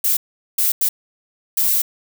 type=noise bursts at uneven times; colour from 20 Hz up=violet; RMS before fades=-17 dBFS; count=4; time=0.04-0.17 / 0.58-0.72 / 0.81-0.89 / 1.57-1.82 s; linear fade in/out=5 ms; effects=none